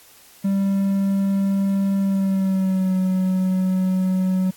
triangle tone with pitch glide, 196 to 186.5 Hz, G3 to F#3, 0 to +14 cents, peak -15 dBFS, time 0.44-4.51 s, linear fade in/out 10 ms, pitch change -86 cents, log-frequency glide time 2-2.96 s, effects white hiss -49 dBFS RMS until 4.56 s + AAC 64 kbps

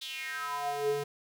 square tone with high-pass filter sweep, 143.8 Hz, D3, 36 cents flat, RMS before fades -34 dBFS, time 0.01-1.04 s, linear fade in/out 10 ms, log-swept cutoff 3700 to 290 Hz, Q 5.2, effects none

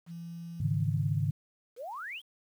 sine tone, 168.9 Hz, E3, 42 cents sharp, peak -39 dBFS, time 0.06-1 s, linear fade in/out 50 ms
sine chord, Ab suspended fourth, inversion none, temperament just, 103.83 / 138.43 / 155.74 Hz, Ab2 / Db3 / Eb3, 0 / -2 / +2 cents, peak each -31 dBFS, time 0.6-1.31 s, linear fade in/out 5 ms
sine exponential sweep, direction up, 440 to 3430 Hz, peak -37 dBFS, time 1.76-2.22 s, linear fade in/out 50 ms
effects 10-bit

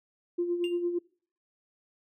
sine tone with tremolo, 348.6 Hz, F4, 3 cents flat, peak -24 dBFS, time 0.38-0.99 s, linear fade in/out 10 ms, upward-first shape sine, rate 8.8 Hz, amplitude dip 55%
triangle tone with exponential decay, 2794 Hz, F7, in tune, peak -31 dBFS, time 0.64-0.82 s, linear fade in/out 1 ms, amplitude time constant 37 ms
effects noise-tail reverb RT60 0.5 s tail -25 dB re dry + tanh soft clip ceiling -18 dBFS

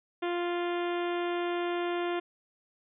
harmonic tone, 349.2 Hz, F4, in tune, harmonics 1 / 2 / 3 / 4 / 5 / 6 / 7 / 8 / 9 / 10, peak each -30 / -36 / -40 / -42 / -44 / -46 / -47 / -48 / -49 / -50 dBFS, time 0.22-2.2 s, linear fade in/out 10 ms, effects none

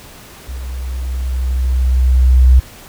sine tone with level ramp, 63.6 Hz, C2, 48 cents flat, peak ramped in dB -23 to -3 dBFS, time 0.48-2.6 s, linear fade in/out 10 ms, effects pink hiss -38 dBFS RMS until 2.88 s

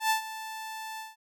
sawtooth tone with ADSR envelope, 880 Hz, A5, in tune, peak -18 dBFS, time 0-1.16 s, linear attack 100 ms, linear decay 110 ms, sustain -15 dB, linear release 170 ms, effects none

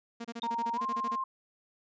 sawtooth tone bursts, 233.1 Hz, A#3, in tune, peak -33 dBFS, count 13, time 0.2-1.159 s, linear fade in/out 10 ms, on 47 ms, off 29 ms
sine tone with exponential decay, 3668 Hz, A#7, 29 cents flat, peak -33 dBFS, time 0.42-0.49 s, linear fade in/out 1 ms, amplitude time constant 15 ms
sine tone with pitch glide, 931 to 1057.2 Hz, A#5 to C6, -2 to +18 cents, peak -30 dBFS, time 0.43-1.24 s, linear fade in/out 5 ms, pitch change +220 cents, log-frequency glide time 0.75-0.82 s
effects resampled to 16000 Hz

